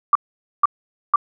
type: tone bursts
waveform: sine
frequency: 1168 Hz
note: D6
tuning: 10 cents flat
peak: -9 dBFS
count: 3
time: 0.13-1.159 s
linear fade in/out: 2 ms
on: 23 ms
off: 480 ms
effects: none